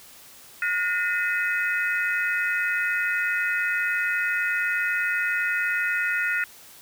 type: tone cluster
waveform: sine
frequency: 1440 / 1830 / 2018 / 2539 Hz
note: F#6 / A#6 / B6 / D#7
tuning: -47 / -32 / +37 / +34 cents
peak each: -25 / -27 / -31 / -31 dBFS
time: 0.62-6.44 s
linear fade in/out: 2 ms
effects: white hiss -48 dBFS RMS until 6.81 s